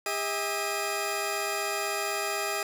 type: tone cluster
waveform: 15% pulse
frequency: 403.4 / 643 / 2459 Hz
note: G4 / E5 / D#7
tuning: +50 / -43 / -21 cents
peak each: -26 / -26 / -28 dBFS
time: 0.06-2.63 s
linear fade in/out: 2 ms
effects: none